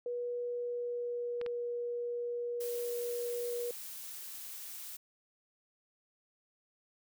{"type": "tone with pitch glide", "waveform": "sine", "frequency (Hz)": [484.6, 479.6], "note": ["B4", "A#4"], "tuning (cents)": [-33, 49], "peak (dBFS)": -34, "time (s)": [0.06, 3.71], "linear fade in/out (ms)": 2, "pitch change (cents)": -18, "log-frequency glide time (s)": [0.39, 1.65]}
{"type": "clicks", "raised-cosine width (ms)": 0.3, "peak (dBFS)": -28, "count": 2, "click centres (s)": [1.414, 1.463]}
{"type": "noise", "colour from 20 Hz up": "blue", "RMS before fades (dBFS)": -45, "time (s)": [2.6, 4.97], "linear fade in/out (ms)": 10}
{"effects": []}